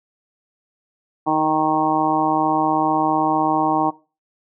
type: harmonic tone with a mistuned harmonic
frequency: 155.56 Hz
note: D#3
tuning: in tune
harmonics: 1 / 2 / 3 / 4 / 5 / 6 / 7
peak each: -32 / -21 / -31 / -27 / -20 / -22 / -25 dBFS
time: 1.26-3.91 s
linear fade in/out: 20 ms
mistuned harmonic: 2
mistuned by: +15 cents
effects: noise-tail reverb RT60 0.3 s tail -18 dB re dry